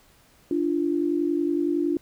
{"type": "tone pair together", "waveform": "sine", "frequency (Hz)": [293.7, 344.5], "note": ["D4", "F4"], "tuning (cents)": [0, -24], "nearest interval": "minor third", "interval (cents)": 276, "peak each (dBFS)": -24, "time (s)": [0.51, 1.97], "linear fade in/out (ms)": 2, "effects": ["pink hiss -58 dBFS RMS until 2.01 s"]}